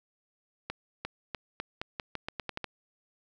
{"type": "accelerating click train", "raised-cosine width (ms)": 0.3, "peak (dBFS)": -18, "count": 12, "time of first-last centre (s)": [0.7, 2.643], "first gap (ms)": 350, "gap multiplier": 0.85, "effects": []}